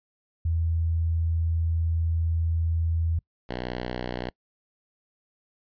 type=tone pair in turn; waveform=sine / 5% pulse; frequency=82.41 / 61.51 Hz; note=E2 / B1; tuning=0 / -6 cents; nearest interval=perfect fourth; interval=506 cents; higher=first; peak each=-22 / -19 dBFS; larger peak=second; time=0.45-3.19 / 3.49-4.3 s; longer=first; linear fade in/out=5 ms; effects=noise-tail reverb RT60 0.1 s tail -26 dB re dry + resampled to 11025 Hz